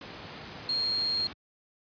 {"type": "tone in noise", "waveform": "sine", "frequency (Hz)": 4237, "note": "C8", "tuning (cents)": 21, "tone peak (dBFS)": -26, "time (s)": [0.69, 1.27], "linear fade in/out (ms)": 2, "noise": "pink", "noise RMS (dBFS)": -42, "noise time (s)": [0.01, 1.33], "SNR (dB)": 13, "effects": ["high-pass 100 Hz 12 dB/octave", "resampled to 11025 Hz"]}